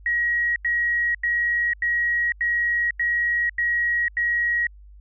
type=tone bursts; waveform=sine; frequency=1900 Hz; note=A#6; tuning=33 cents sharp; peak=-19 dBFS; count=8; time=0.06-4.669 s; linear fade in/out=2 ms; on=500 ms; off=87 ms; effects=added 50 Hz sine -43 dBFS peak until 5 s